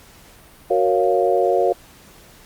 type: chord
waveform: sine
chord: Gb major seventh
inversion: none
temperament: equal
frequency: 370 / 466.2 / 554.4 / 698.5 Hz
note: Gb4 / Bb4 / Db5 / F5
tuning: 0 / 0 / 0 / 0 cents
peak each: -20 dBFS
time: 0.7-1.73 s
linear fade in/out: 10 ms
effects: pink hiss -47 dBFS RMS until 2.45 s + Opus 48 kbps